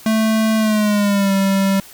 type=tone with pitch glide; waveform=square; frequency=220 to 194.87 Hz; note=A3 to G3; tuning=0 to -10 cents; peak=-14 dBFS; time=0.06-1.8 s; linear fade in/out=2 ms; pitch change=-210 cents; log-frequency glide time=0.57-1.33 s; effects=white hiss -41 dBFS RMS until 1.93 s